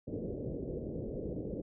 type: low-pass noise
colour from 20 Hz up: white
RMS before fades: -39 dBFS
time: 0.07-1.62 s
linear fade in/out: 10 ms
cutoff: 520 Hz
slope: 48 dB/octave
effects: none